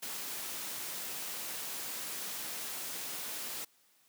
white noise, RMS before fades -40 dBFS, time 0.02-3.65 s, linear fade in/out 10 ms, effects white hiss -68 dBFS RMS until 4.08 s + high-pass 150 Hz 12 dB/octave

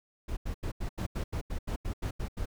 brown noise bursts, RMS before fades -33 dBFS, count 13, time 0.28-2.458 s, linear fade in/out 10 ms, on 90 ms, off 84 ms, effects none

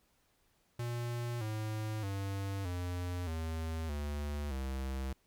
square tone with pitch steps, 119.5 / 108.32 / 98.19 / 89.01 / 80.68 / 73.14 / 66.3 Hz, A#2 / A2 / G2 / F2 / E2 / D2 / C2, +43 / -27 / +3 / +33 / -37 / -7 / +23 cents, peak -36 dBFS, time 0.79-5.13 s, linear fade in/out 5 ms, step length 620 ms, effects pink hiss -73 dBFS RMS until 5.26 s

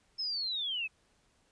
sine linear sweep, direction down, 5274 to 2503 Hz, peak -32 dBFS, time 0.18-0.88 s, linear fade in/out 20 ms, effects pink hiss -70 dBFS RMS until 1.51 s + resampled to 22050 Hz

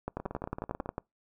two click trains, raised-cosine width 1 ms, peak -23 / -19 dBFS, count 13 / 11, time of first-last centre 0.2-0.859 / 0.08-0.981 s, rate 18.2 / 11.1 Hz, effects noise-tail reverb RT60 0.2 s tail -26 dB re dry

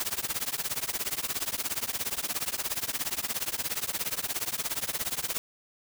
white noise with tremolo, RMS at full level -28 dBFS, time 0-5.38 s, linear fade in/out 0 ms, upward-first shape triangle, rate 17 Hz, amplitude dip 100%, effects none

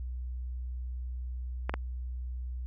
clicks, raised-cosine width 0.5 ms, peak -16 dBFS, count 2, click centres 1.695 / 1.74 s, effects added 62 Hz sine -34 dBFS peak until 2.66 s

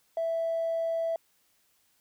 triangle tone with tanh clipping, 660 Hz, E5, 2 cents sharp, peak -26 dBFS, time 0.17-1.16 s, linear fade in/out 2 ms, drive 1 dB, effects white hiss -69 dBFS RMS until 2 s

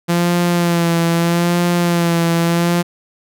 sawtooth tone with vibrato, 171.2 Hz, F3, 34 cents flat, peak -9 dBFS, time 0.08-2.83 s, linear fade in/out 20 ms, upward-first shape sine, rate 0.79 Hz, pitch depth 34 cents each way, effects none

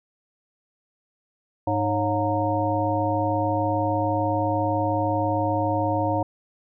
harmonic tone with a mistuned harmonic, 102.6 Hz, G#2, 21 cents flat, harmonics 1 / 3 / 5 / 7 / 9, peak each -27 / -27 / -27 / -27 / -27 dBFS, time 1.67-6.23 s, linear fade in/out 5 ms, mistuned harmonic 5, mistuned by +120 cents, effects none

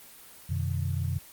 sine tone cluster, 90.1 / 125.6 / 152.3 Hz, F#2 / B2 / D#3, -45 / +30 / -37 cents, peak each -29 / -32 / -34 dBFS, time 0.49-1.19 s, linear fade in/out 10 ms, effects white hiss -50 dBFS RMS until 1.32 s + Opus 24 kbps

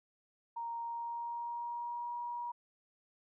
sine tone with pitch glide, 932.3 to 956.9 Hz, A#5 to A#5, 0 to +45 cents, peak -37 dBFS, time 0.56-2.52 s, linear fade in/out 10 ms, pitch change +45 cents, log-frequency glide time 0.79-2.15 s, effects none

